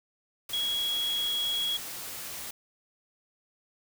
sine tone in noise, 3322 Hz, G#7, in tune, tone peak -27 dBFS, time 0.53-1.77 s, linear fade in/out 5 ms, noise white, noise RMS -39 dBFS, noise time 0.49-2.51 s, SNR +9 dB, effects none

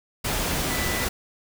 sine tone in noise, 1984 Hz, B6, 7 cents sharp, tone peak -31 dBFS, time 0.7-1.05 s, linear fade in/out 10 ms, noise pink, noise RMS -26 dBFS, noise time 0.24-1.09 s, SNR -8 dB, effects none

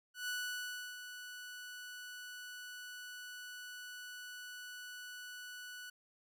sawtooth tone with ADSR envelope, 1480 Hz, F#6, in tune, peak -33 dBFS, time 0.14-5.9 s, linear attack 140 ms, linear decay 680 ms, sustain -10 dB, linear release 6 ms, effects none

